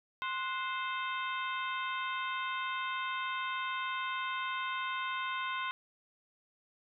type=harmonic tone with a mistuned harmonic; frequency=523.3 Hz; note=C5; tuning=in tune; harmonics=2 / 3 / 4 / 5 / 6 / 7; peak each=-36 / -40 / -42 / -44 / -46 / -47 dBFS; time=0.22-5.71 s; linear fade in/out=0 ms; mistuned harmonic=3; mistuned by=-110 cents; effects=none